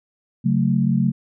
sine chord, F# minor, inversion second, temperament just, 138.75 / 185 / 222 Hz, C#3 / F#3 / A3, +2 / 0 / +16 cents, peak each -20 dBFS, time 0.44-1.12 s, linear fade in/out 20 ms, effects none

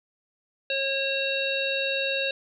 harmonic tone, 544 Hz, C#5, 33 cents flat, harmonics 1 / 3 / 5 / 7 / 8, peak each -29 / -34 / -28 / -32 / -40 dBFS, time 0.7-2.31 s, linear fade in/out 2 ms, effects none

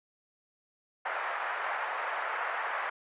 white band-pass noise, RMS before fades -34 dBFS, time 1.05-2.9 s, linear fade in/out 10 ms, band 620 to 1800 Hz, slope 24 dB/octave, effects resampled to 8000 Hz

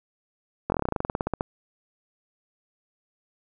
slowing click train, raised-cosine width 1 ms, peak -11 dBFS, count 18, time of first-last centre 0.7-1.409 s, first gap 21 ms, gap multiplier 1.08, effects none

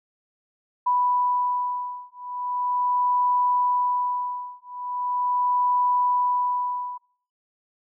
sine beating tone pair, 987.8 / 988.2 Hz, B5 / B5, 0 / +1 cents, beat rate 0.4 Hz, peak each -24 dBFS, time 0.86-6.98 s, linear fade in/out 10 ms, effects noise-tail reverb RT60 0.6 s tail -25 dB re dry

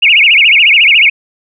sine tone with vibrato, 2500 Hz, D#7, 8 cents sharp, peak -3 dBFS, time 0.02-1.1 s, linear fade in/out 10 ms, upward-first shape sine, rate 14 Hz, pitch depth 260 cents each way, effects none

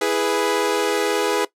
sawtooth chord, E major, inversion none, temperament equal, 329.6 / 415.3 / 493.9 Hz, E4 / G#4 / B4, 0 / 0 / 0 cents, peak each -22 / -17 / -19 dBFS, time 0.01-1.45 s, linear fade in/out 5 ms, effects noise-tail reverb RT60 0.1 s tail -18 dB re dry + low-pass 12000 Hz 12 dB/octave

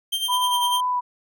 45% pulse tone with tremolo, 3157 Hz, G7, 12 cents sharp, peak -20 dBFS, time 0.12-0.81 s, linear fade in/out 10 ms, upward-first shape sine, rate 10 Hz, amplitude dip 65%
sine tone with vibrato, 987.8 Hz, B5, in tune, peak -20 dBFS, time 0.28-1.01 s, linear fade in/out 20 ms, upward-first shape sine, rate 2.2 Hz, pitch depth 19 cents each way
effects none

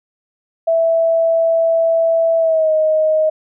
sine tone with pitch glide, 659 to 625.3 Hz, E5 to D#5, -1 to +8 cents, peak -11 dBFS, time 0.67-3.3 s, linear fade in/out 10 ms, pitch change -91 cents, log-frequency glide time 2.38-2.72 s, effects none

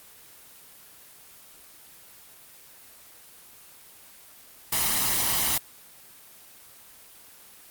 white noise with comb filter, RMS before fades -24 dBFS, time 4.72-5.58 s, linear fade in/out 5 ms, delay 1 ms, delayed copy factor +0.5, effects white hiss -50 dBFS RMS until 7.7 s + Opus 24 kbps

